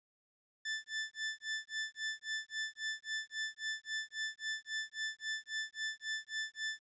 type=tone with tremolo; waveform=sawtooth; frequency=1760 Hz; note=A6; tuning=in tune; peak=-31 dBFS; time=0.65-6.8 s; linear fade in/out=5 ms; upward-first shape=sine; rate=3.7 Hz; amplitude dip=100%; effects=resampled to 16000 Hz + 12-bit